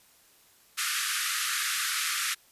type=band-pass noise; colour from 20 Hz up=pink; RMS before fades=-30 dBFS; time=0.77-2.35 s; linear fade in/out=20 ms; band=1200 to 13000 Hz; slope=96 dB/octave; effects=white hiss -60 dBFS RMS until 2.51 s + resampled to 32000 Hz